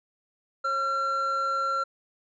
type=tone pair together; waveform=triangle; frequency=542.4 / 1364 Hz; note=C#5 / F6; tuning=-38 / -41 cents; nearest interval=octave + major third; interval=1597 cents; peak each=-33 / -23 dBFS; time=0.64-1.84 s; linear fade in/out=10 ms; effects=resampled to 16000 Hz